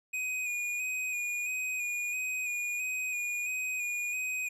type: tone with vibrato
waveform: square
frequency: 2476 Hz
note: D#7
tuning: 9 cents flat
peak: -32 dBFS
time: 0.13-4.49 s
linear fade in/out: 10 ms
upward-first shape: square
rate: 1.5 Hz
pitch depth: 24 cents each way
effects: low-pass 12000 Hz 12 dB/octave